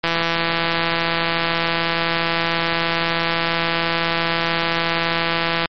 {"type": "click train", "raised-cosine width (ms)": 0.3, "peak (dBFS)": -3, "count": 939, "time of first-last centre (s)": [0.04, 5.657], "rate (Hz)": 167, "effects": ["MP3 32 kbps"]}